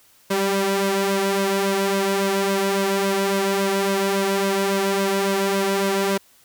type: tone with flanger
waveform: sawtooth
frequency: 196 Hz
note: G3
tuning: in tune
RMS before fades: -21 dBFS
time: 0.3-6.18 s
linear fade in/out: 10 ms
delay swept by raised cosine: 1.9 to 3.1 ms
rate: 3.6 Hz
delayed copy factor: +0.75
effects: white hiss -55 dBFS RMS until 6.44 s